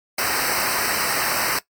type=noise with comb filter; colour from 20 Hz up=pink; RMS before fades=-22 dBFS; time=0.18-1.59 s; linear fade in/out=5 ms; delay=0.29 ms; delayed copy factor=-1; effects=noise-tail reverb RT60 0.1 s tail -17 dB re dry + MP3 96 kbps